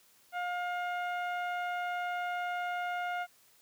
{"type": "tone with low-pass filter", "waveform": "15% pulse", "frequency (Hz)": 711, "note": "F5", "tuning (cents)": 31, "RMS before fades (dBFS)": -35, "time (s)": [0.32, 3.27], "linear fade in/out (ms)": 50, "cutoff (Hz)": 1600, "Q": 0.54, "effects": ["white hiss -64 dBFS RMS until 3.61 s", "high-pass 60 Hz 12 dB/octave"]}